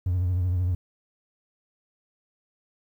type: tone with vibrato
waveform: triangle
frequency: 90.2 Hz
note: F#2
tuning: 44 cents flat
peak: -19 dBFS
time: 0.06-0.75 s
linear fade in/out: 5 ms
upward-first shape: triangle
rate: 13 Hz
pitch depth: 75 cents each way
effects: tanh soft clip ceiling -16 dBFS + 10-bit